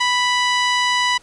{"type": "tone with band-pass filter", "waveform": "sawtooth", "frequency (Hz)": 987.8, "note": "B5", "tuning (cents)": 0, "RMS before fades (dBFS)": -18, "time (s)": [0, 1.18], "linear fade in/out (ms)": 10, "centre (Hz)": 2700, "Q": 0.73, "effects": ["pink hiss -50 dBFS RMS until 1.22 s", "resampled to 22050 Hz"]}